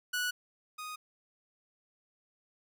sawtooth tone pair in turn, 1473 / 1242.7 Hz, F#6 / D#6, -8 / -3 cents, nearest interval minor third, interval 295 cents, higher first, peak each -27 / -36 dBFS, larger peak first, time 0.13-0.31 / 0.78-0.96 s, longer neither, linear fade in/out 10 ms, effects none

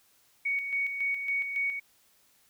sine tone with tremolo, 2234 Hz, C#7, 13 cents sharp, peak -26 dBFS, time 0.45-1.8 s, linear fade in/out 10 ms, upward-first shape square, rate 3.6 Hz, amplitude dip 50%, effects white hiss -65 dBFS RMS until 2.49 s

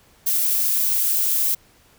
violet noise, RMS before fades -20 dBFS, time 0.26-1.55 s, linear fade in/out 10 ms, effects pink hiss -55 dBFS RMS until 1.98 s

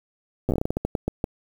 slowing click train, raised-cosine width 2 ms, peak -10 dBFS, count 15, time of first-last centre 0.49-1.241 s, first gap 8 ms, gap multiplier 1.26, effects 7-bit

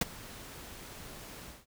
pink noise with ADSR envelope, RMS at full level -26 dBFS, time 0.01-1.66 s, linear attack 5 ms, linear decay 21 ms, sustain -21 dB, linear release 200 ms, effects none

